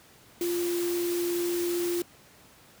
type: tone in noise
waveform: sine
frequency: 348 Hz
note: F4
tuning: 6 cents flat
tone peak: -26 dBFS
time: 0.41-2.02 s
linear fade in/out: 2 ms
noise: white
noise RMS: -37 dBFS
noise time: 0.41-2.02 s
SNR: +8 dB
effects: pink hiss -55 dBFS RMS until 2.8 s + high-pass 80 Hz 12 dB/octave